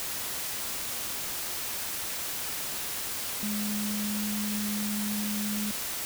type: tone in noise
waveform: sine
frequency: 208.7 Hz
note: G#3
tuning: 9 cents sharp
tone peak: -30 dBFS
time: 3.43-5.71 s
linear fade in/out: 0 ms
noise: white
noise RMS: -34 dBFS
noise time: 0-6.05 s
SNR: +1 dB
effects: none